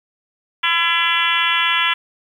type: harmonic tone with a mistuned harmonic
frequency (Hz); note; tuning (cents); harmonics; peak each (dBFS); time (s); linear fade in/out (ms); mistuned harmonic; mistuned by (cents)
336.8; E4; +37; 3 / 4 / 5 / 6 / 7 / 8 / 9 / 10; -23 / -23 / -23 / -23 / -23 / -23 / -23 / -23; 0.63-1.94; 10; 8; +24
effects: 8-bit